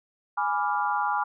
sine chord, G# diminished seventh, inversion none, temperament equal, 830.6 / 987.8 / 1174.7 / 1396.9 Hz, G#5 / B5 / D6 / F6, 0 / 0 / 0 / 0 cents, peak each -27 / -29 / -30 / -31 dBFS, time 0.37-1.24 s, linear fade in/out 10 ms, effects none

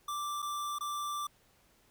square tone with dropouts, 1174.7 Hz, D6, in tune, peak -35 dBFS, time 0.08-1.27 s, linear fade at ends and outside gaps 5 ms, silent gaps 0.421-0.425 / 0.786-0.807 s, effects pink hiss -67 dBFS RMS until 1.9 s

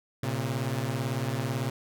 sawtooth beating tone pair, 116.1 / 134.1 Hz, A#2 / C3, -7 / +43 cents, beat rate 18 Hz, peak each -27 dBFS, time 0.23-1.7 s, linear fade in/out 5 ms, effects none

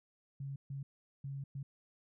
sine tone bursts at uneven times, 138 Hz, C#3, 7 cents flat, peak -39 dBFS, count 4, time 0.4-0.56 / 0.7-0.83 / 1.24-1.44 / 1.55-1.63 s, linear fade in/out 5 ms, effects none

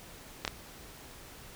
clicks, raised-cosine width 0.2 ms, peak -13 dBFS, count 2, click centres 0.45 / 0.478 s, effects pink hiss -50 dBFS RMS until 1.55 s

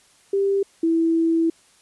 sine tone pair in turn, 394.8 / 328.9 Hz, G4 / E4, +12 / -4 cents, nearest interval minor third, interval 316 cents, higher first, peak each -17 / -16 dBFS, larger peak second, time 0.33-0.63 / 0.83-1.5 s, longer second, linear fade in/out 5 ms, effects white hiss -56 dBFS RMS until 1.81 s + resampled to 24000 Hz

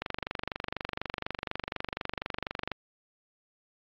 click train, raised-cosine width 0.3 ms, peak -15 dBFS, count 66, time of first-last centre 0.02-2.717 s, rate 24.1 Hz, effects low-pass 4000 Hz 12 dB/octave + AAC 48 kbps

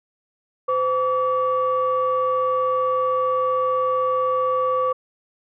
sine tone pair together, 512.8 / 1146 Hz, C5 / D6, -35 / -43 cents, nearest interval octave + major second, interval 1392 cents, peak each -20 dBFS, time 0.68-4.93 s, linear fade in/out 10 ms, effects tanh soft clip ceiling -11 dBFS

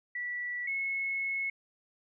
sine tone pair in turn, 1955 / 2186 Hz, B6 / C#7, -18 / -25 cents, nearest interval major second, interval 193 cents, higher second, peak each -33 / -30 dBFS, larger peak second, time 0.15-0.67 / 0.67-1.5 s, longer second, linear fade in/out 5 ms, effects none

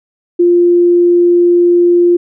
sine tone, 349.2 Hz, F4, in tune, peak -5 dBFS, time 0.39-2.17 s, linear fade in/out 10 ms, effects none

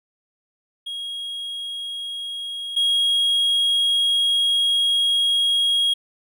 triangle tone pair in turn, 3285 / 3285 Hz, G#7 / G#7, -20 / -20 cents, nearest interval unison, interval 0 cents, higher neither, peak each -26 / -15 dBFS, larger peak second, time 0.86-2.76 / 2.76-5.94 s, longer second, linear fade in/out 10 ms, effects none

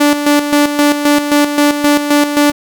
sawtooth tone with tremolo, 291.8 Hz, D4, 11 cents flat, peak -3 dBFS, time 0-2.52 s, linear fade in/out 10 ms, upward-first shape square, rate 3.8 Hz, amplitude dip 60%, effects none

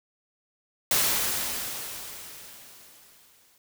white noise with exponential decay, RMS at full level -22 dBFS, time 0.91-3.58 s, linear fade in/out 2 ms, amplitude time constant 580 ms, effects none

